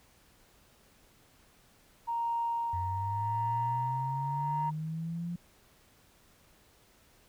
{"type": "tone with tremolo", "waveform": "sine", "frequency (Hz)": 932.3, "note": "A#5", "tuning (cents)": 0, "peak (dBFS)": -28, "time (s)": [2.07, 4.71], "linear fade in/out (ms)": 20, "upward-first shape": "sine", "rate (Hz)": 0.83, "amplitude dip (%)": 40}
{"type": "linear sweep", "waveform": "sine", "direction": "up", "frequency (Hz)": [89, 174.61], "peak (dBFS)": -33, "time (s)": [2.73, 5.36], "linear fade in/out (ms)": 5}
{"effects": ["tanh soft clip ceiling -22 dBFS", "pink hiss -63 dBFS RMS until 7.28 s"]}